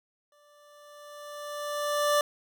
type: tone with exponential growth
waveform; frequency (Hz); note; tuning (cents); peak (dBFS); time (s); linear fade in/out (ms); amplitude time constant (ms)
25% pulse; 587.3; D5; 0; -17; 0.32-2.21; 2; 410
effects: none